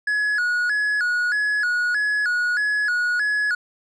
triangle tone with vibrato, 1568 Hz, G6, in tune, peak -17 dBFS, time 0.07-3.55 s, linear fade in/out 5 ms, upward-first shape square, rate 1.6 Hz, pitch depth 130 cents each way, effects resampled to 22050 Hz

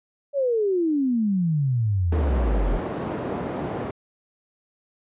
sine exponential sweep, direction down, 580 to 39.2 Hz, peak -19 dBFS, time 0.33-2.8 s, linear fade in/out 50 ms
white band-pass noise, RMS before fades -29 dBFS, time 2.12-3.91 s, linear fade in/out 5 ms, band 100 to 530 Hz, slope 12 dB/octave
effects resampled to 8000 Hz

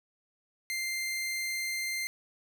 sawtooth tone, 2093 Hz, C7, in tune, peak -28 dBFS, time 0.7-2.07 s, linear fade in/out 0 ms, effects none

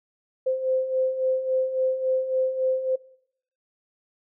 sine beating tone pair, 517 / 520.6 Hz, C5 / C5, -21 / -9 cents, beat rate 3.6 Hz, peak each -29 / -23 dBFS, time 0.46-2.96 s, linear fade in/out 10 ms, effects noise-tail reverb RT60 0.7 s tail -21 dB re dry

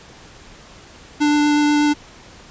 square tone with vibrato, 295.6 Hz, D4, 11 cents sharp, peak -14 dBFS, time 1.2-1.94 s, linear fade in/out 20 ms, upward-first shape triangle, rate 8.2 Hz, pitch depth 9 cents each way, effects pink hiss -43 dBFS RMS until 2.5 s + resampled to 16000 Hz

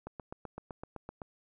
click train, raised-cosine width 1 ms, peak -27 dBFS, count 10, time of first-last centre 0.07-1.218 s, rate 7.84 Hz, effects none

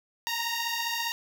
10% pulse beating tone pair, 923 / 938 Hz, A#5 / A#5, -17 / +11 cents, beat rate 15 Hz, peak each -23 dBFS, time 0.27-1.12 s, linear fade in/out 0 ms, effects none

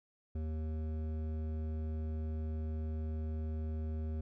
sine tone with hard clipping, 78.3 Hz, D#2, 11 cents sharp, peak -37 dBFS, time 0.35-4.21 s, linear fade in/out 5 ms, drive 12 dB, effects none

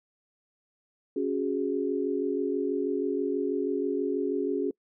sine chord, C# suspended fourth, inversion none, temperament just, 277.2 / 369.6 / 415.8 Hz, C#4 / F#4 / G#4, 0 / -2 / +2 cents, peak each -30 dBFS, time 1.16-4.71 s, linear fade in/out 5 ms, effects noise-tail reverb RT60 0.1 s tail -26 dB re dry

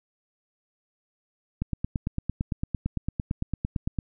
click train, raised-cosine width 5 ms, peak -14 dBFS, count 22, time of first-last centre 1.62-3.988 s, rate 8.87 Hz, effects none

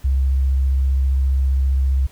sine tone with vibrato, 66.8 Hz, C2, 36 cents sharp, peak -14 dBFS, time 0.04-2.07 s, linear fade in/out 10 ms, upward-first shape sine, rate 15 Hz, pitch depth 20 cents each way, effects pink hiss -50 dBFS RMS until 2.11 s

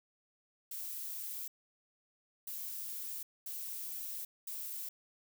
violet noise bursts at uneven times, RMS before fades -42 dBFS, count 4, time 0.71-1.48 / 2.47-3.23 / 3.46-4.25 / 4.47-4.89 s, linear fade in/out 5 ms, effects none

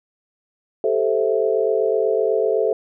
sine chord, A minor seventh, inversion third, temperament equal, 392 / 440 / 523.3 / 659.3 Hz, G4 / A4 / C5 / E5, 0 / 0 / 0 / 0 cents, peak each -23 / -19 / -23 / -24 dBFS, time 0.84-2.73 s, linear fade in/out 2 ms, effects none

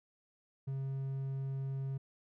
triangle tone, 135.2 Hz, C#3, 43 cents flat, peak -33 dBFS, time 0.67-1.98 s, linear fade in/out 10 ms, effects none

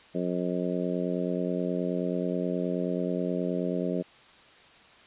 harmonic tone, 89.4 Hz, F2, 41 cents sharp, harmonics 2 / 3 / 4 / 5 / 6 / 7, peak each -31 / -33 / -34 / -35 / -36 / -36 dBFS, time 0.14-4.03 s, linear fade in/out 20 ms, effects white hiss -54 dBFS RMS until 5.06 s + resampled to 8000 Hz

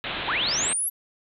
white low-pass noise, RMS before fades -31 dBFS, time 0.04-0.73 s, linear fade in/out 0 ms, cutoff 3900 Hz, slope 96 dB/octave
sine linear sweep, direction up, 627 to 11680 Hz, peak -23 dBFS, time 0.27-0.9 s, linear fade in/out 20 ms
effects none

